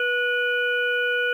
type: harmonic tone with a mistuned harmonic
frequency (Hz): 487.7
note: B4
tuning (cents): -22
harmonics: 1 / 3 / 5 / 6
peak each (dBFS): -26 / -22 / -32 / -33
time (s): 0-1.33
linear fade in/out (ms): 2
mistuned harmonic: 6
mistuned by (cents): +28
effects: 9-bit